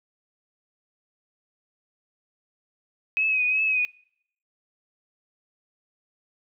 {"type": "tone with vibrato", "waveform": "sine", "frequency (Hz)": 2539, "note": "D#7", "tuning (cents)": 34, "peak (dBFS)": -20, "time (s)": [3.17, 3.85], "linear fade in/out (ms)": 0, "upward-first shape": "triangle", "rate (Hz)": 2.7, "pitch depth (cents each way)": 54, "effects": ["noise-tail reverb RT60 0.7 s tail -26 dB re dry"]}